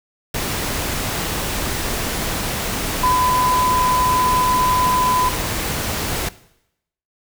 sine tone in noise, 1005 Hz, B5, 30 cents sharp, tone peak -14 dBFS, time 3.03-5.29 s, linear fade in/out 5 ms, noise pink, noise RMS -23 dBFS, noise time 0.34-6.29 s, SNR +6 dB, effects noise-tail reverb RT60 0.8 s tail -18 dB re dry

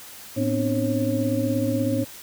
sine tone cluster, 110.5 / 249.7 / 266.2 / 298.6 / 544 Hz, A2 / B3 / C4 / D4 / C#5, +8 / +19 / +30 / +29 / -33 cents, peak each -27 dBFS, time 0.36-2.05 s, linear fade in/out 20 ms, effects white hiss -42 dBFS RMS until 2.22 s

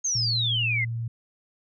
sine exponential sweep, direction down, 6550 to 2019 Hz, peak -23 dBFS, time 0.04-0.85 s, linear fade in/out 10 ms
sine tone with pitch glide, 116.54 to 115.67 Hz, A#2 to A#2, 0 to -13 cents, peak -27 dBFS, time 0.15-1.08 s, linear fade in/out 5 ms, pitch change -13 cents, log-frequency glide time 0.29-0.96 s
effects none

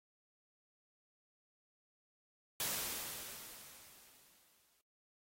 white noise with exponential decay, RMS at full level -36 dBFS, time 2.6-4.81 s, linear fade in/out 1 ms, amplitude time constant 480 ms, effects AAC 48 kbps

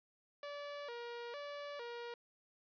sawtooth tone with vibrato, 523.3 Hz, C5, in tune, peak -40 dBFS, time 0.43-2.14 s, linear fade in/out 2 ms, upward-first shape square, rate 1.1 Hz, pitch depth 170 cents each way, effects resampled to 11025 Hz + 13-bit

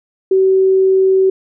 sine tone, 380.8 Hz, F#4, 50 cents sharp, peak -8 dBFS, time 0.31-1.3 s, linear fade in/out 5 ms, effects none

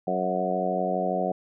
harmonic tone with a mistuned harmonic, 92.5 Hz, F#2, in tune, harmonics 2 / 3 / 4 / 5 / 6 / 7 / 8, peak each -31 / -36 / -34 / -33 / -31 / -30 / -29 dBFS, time 0.07-1.32 s, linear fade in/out 5 ms, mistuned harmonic 8, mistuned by -16 cents, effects none

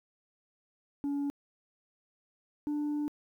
sine tone pair in turn, 284 / 295.4 Hz, C#4 / D4, +42 / +10 cents, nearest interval minor second, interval 68 cents, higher second, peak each -27 dBFS, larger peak neither, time 1.04-1.3 / 2.67-3.08 s, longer second, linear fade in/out 0 ms, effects tanh soft clip ceiling -29 dBFS + 11-bit

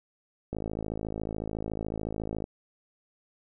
click train, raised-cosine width 2 ms, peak -20 dBFS, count 104, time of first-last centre 0.53-2.441 s, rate 53.9 Hz, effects none

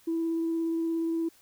sine tone with vibrato, 329.6 Hz, E4, in tune, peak -25 dBFS, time 0.07-1.29 s, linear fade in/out 10 ms, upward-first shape triangle, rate 17 Hz, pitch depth 12 cents each way, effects tanh soft clip ceiling -22 dBFS + white hiss -60 dBFS RMS until 1.41 s

